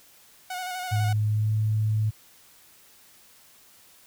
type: tone with vibrato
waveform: sawtooth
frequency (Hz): 733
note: F#5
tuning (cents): -16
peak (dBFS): -27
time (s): 0.5-1.13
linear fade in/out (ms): 5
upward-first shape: square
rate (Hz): 12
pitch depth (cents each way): 26
type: tone with pitch glide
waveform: sine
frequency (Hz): 106.4 to 108.07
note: G#2 to A2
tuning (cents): +42 to -31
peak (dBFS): -21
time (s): 0.91-2.11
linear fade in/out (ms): 20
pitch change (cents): +27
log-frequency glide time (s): 1.29-1.52
effects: white hiss -55 dBFS RMS until 4.06 s